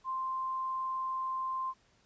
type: tone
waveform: sine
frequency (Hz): 1046.5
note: C6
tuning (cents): 0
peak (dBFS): -32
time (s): 0.04-1.74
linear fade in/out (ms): 50
effects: pink hiss -68 dBFS RMS until 2.05 s + resampled to 16000 Hz